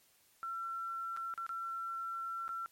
sine tone with dropouts, 1352 Hz, E6, 43 cents sharp, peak -37 dBFS, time 0.43-2.66 s, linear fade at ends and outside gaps 0 ms, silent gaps 1.165-1.172 / 1.339-1.377 / 1.465-1.492 / 2.48-2.491 s, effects white hiss -68 dBFS RMS until 2.71 s + MP3 64 kbps

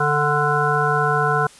harmonic tone with a mistuned harmonic, 147.5 Hz, D3, 8 cents sharp, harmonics 1 / 3 / 5 / 7 / 9 / 10, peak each -23 / -23 / -23 / -23 / -23 / -23 dBFS, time 0-1.47 s, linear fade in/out 5 ms, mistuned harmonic 9, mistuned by +18 cents, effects white hiss -46 dBFS RMS until 1.59 s + resampled to 24000 Hz

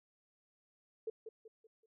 sine tone with echo, 443.8 Hz, A4, 15 cents sharp, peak -36 dBFS, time 1.07-1.1 s, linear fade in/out 5 ms, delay 190 ms, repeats 4, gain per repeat -8 dB, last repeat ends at 1.86 s, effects none

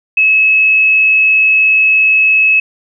sine tone, 2583 Hz, E7, 36 cents flat, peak -6 dBFS, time 0.17-2.6 s, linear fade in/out 5 ms, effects none

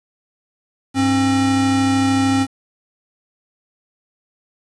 square tone pair together, 100.54 / 268.4 Hz, G2 / C4, +44 / +44 cents, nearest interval octave + perfect fourth, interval 1700 cents, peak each -24 / -15 dBFS, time 0.94-2.47 s, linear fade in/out 50 ms, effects resampled to 22050 Hz + 7-bit

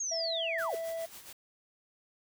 sine linear sweep, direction down, 6645 to 384.8 Hz, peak -32 dBFS, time 0-0.75 s, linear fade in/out 5 ms
triangle tone, 659.3 Hz, E5, in tune, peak -32 dBFS, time 0.11-1.06 s, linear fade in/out 10 ms
white noise with tremolo, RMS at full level -47 dBFS, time 0.58-1.33 s, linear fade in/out 5 ms, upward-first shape sine, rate 7.3 Hz, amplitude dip 60%
effects none

